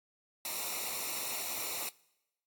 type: noise with comb filter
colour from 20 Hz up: white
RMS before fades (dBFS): -37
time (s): 0.45-1.89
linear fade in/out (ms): 2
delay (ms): 0.62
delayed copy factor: -0.75
effects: noise-tail reverb RT60 0.9 s tail -23 dB re dry + AAC 64 kbps

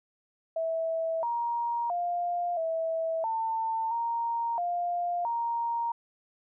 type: tone with pitch steps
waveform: sine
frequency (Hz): 653 / 942 / 701 / 652 / 897 / 931 / 701 / 934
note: E5 / A#5 / F5 / E5 / A5 / A#5 / F5 / A#5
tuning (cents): -17 / +18 / +6 / -19 / +33 / -2 / +6 / +3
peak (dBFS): -27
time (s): 0.56-5.92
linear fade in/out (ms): 5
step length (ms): 670
effects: none

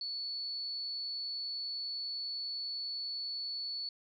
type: tone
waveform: sine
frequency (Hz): 4435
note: C#8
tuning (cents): 0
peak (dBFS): -36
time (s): 0.01-3.89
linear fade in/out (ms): 2
effects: none

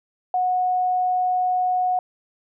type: tone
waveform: sine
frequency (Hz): 732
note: F#5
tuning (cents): -19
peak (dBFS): -18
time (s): 0.34-1.99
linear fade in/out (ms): 2
effects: none

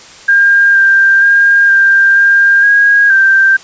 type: tone with pitch steps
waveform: sine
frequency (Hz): 1606 / 1585 / 1611 / 1589 / 1601 / 1638 / 1570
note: G6 / G6 / G6 / G6 / G6 / G#6 / G6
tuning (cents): +41 / +19 / +47 / +23 / +36 / -24 / +2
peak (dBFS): -4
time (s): 0.28-3.57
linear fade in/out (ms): 10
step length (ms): 470
effects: white hiss -35 dBFS RMS until 3.63 s + resampled to 16000 Hz

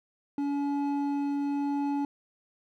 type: tone pair together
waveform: triangle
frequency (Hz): 284.1 / 851.3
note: C#4 / G#5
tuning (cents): +43 / +43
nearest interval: octave + perfect fifth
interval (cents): 1900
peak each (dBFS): -25 / -35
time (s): 0.38-2.05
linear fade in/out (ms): 2
effects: none

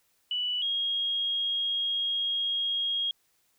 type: tone pair in turn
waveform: sine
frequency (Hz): 2960 / 3268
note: F#7 / G#7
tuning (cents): 0 / -29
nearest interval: major second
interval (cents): 171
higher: second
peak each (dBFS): -27 / -26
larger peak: second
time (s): 0.31-0.62 / 0.62-3.11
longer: second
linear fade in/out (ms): 2
effects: white hiss -70 dBFS RMS until 3.58 s

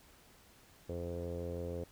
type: tone with low-pass filter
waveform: sawtooth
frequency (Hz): 86.3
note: F2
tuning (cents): -20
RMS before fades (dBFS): -40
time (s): 0.89-1.84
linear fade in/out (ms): 5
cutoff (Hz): 490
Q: 6.7
effects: pink hiss -62 dBFS RMS until 1.91 s

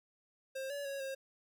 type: tone with pitch steps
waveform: square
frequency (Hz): 532 / 570 / 553 / 537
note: C5 / C#5 / C#5 / C5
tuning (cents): +29 / +48 / -4 / +45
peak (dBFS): -39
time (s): 0.55-1.15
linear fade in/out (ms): 10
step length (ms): 150
effects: none

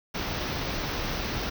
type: band-stop noise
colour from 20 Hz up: pink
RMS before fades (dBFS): -31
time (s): 0.14-1.5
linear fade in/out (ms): 10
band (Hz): 6100 to 15000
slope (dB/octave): 96
effects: none

